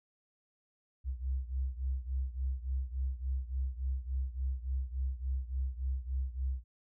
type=beating tone pair; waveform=sine; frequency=64.1 / 67.6 Hz; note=C2 / C#2; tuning=-35 / -43 cents; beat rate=3.5 Hz; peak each=-34 / -37 dBFS; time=1.04-6.64 s; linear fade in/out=50 ms; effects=none